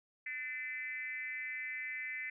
sine tone with frequency modulation, 2050 Hz, C7, 36 cents flat, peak -38 dBFS, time 0.26-2.3 s, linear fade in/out 5 ms, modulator 272 Hz, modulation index 0.97, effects none

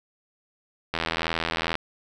click train, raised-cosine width 0.3 ms, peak -9 dBFS, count 68, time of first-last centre 0.94-1.754 s, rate 82.3 Hz, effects none

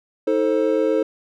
triangle chord, A diminished, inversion second, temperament just, 316.8 / 440 / 528 Hz, Eb4 / A4 / C5, +31 / 0 / +16 cents, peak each -20 / -18 / -19 dBFS, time 0.27-1.03 s, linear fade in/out 5 ms, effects none

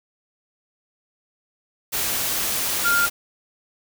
sine tone in noise, 1400 Hz, F6, 4 cents sharp, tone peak -17 dBFS, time 2.84-3.07 s, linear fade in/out 20 ms, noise white, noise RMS -24 dBFS, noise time 1.92-3.1 s, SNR +4 dB, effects none

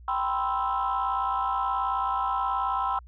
sine chord, C major seventh, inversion second, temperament equal, 784 / 987.8 / 1046.5 / 1318.5 Hz, G5 / B5 / C6 / E6, 0 / 0 / 0 / 0 cents, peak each -29 dBFS, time 0.08-2.99 s, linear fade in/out 2 ms, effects tanh soft clip ceiling -18 dBFS + added 60 Hz sine -45 dBFS peak until 3.07 s

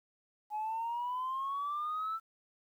sine exponential sweep, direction up, 838 to 1338 Hz, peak -32 dBFS, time 0.5-2.2 s, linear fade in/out 50 ms, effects tanh soft clip ceiling -30 dBFS + 11-bit

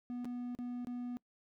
triangle tone with dropouts, 244.7 Hz, B3, 16 cents flat, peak -36 dBFS, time 0.1-1.17 s, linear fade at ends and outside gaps 0 ms, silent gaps 0.246-0.254 / 0.55-0.588 / 0.848-0.871 s, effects noise-tail reverb RT60 0.1 s tail -24 dB re dry

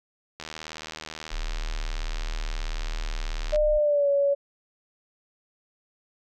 click train, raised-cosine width 0.2 ms, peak -19 dBFS, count 249, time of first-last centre 0.4-3.559 s, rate 78.5 Hz
sine tone, 31.62 Hz, B0, 42 cents sharp, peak -27 dBFS, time 1.31-3.79 s, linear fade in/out 20 ms
sine tone with pitch glide, 604 to 563.6 Hz, D5 to C#5, +48 to +29 cents, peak -19 dBFS, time 3.52-4.35 s, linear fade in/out 20 ms, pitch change -119 cents, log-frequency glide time 3.76-4.09 s
effects none

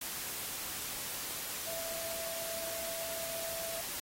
sine tone in noise, 662 Hz, E5, 7 cents sharp, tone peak -41 dBFS, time 1.67-3.81 s, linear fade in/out 5 ms, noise white, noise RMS -40 dBFS, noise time 0.01-4 s, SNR -4 dB, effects AAC 48 kbps

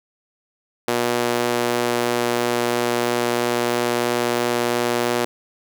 sawtooth tone with high-pass filter, 120.2 Hz, B2, 46 cents flat, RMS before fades -21 dBFS, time 0.88-5.25 s, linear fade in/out 0 ms, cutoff 380 Hz, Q 1.2, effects none

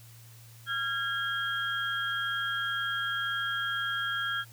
sine tone cluster, 1379 / 1637 / 3242 Hz, F6 / G#6 / G#7, -22 / -25 / -42 cents, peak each -33 / -32 / -35 dBFS, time 0.66-4.45 s, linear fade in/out 50 ms, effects added 115 Hz sine -50 dBFS peak until 4.52 s + white hiss -56 dBFS RMS until 4.52 s

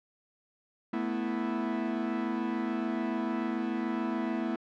45% pulse chord, A suspended second, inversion none, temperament equal, 220 / 246.9 / 329.6 Hz, A3 / B3 / E4, 0 / 0 / 0 cents, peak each -34 dBFS, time 0.93-4.56 s, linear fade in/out 5 ms, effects low-pass 2000 Hz 12 dB/octave

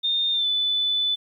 sine tone with pitch glide, 3641 to 3495 Hz, A#7 to A7, -41 to -12 cents, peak -20 dBFS, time 0.03-1.16 s, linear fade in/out 20 ms, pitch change -71 cents, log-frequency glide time 0.32-0.47 s, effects 10-bit

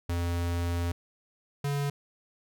square tone pair in turn, 86.2 / 142.32 Hz, F2 / C#3, -22 / +46 cents, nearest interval major sixth, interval 868 cents, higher second, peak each -28 dBFS, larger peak neither, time 0.09-0.92 / 1.64-1.9 s, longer first, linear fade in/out 5 ms, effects none

